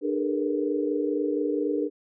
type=tone cluster; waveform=sine; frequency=299.3 / 408.2 / 454.5 / 478.7 Hz; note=D4 / G#4 / A#4 / A#4; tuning=+33 / -30 / -44 / +46 cents; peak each=-27 / -29 / -31 / -31 dBFS; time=0.01-1.9 s; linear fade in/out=50 ms; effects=none